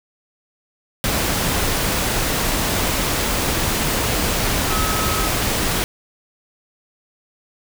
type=tone in noise; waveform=sine; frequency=1283 Hz; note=E6; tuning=47 cents flat; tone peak=-25 dBFS; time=4.7-5.28 s; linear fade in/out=0 ms; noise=pink; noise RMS=-20 dBFS; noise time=1.04-5.84 s; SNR=-8 dB; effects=none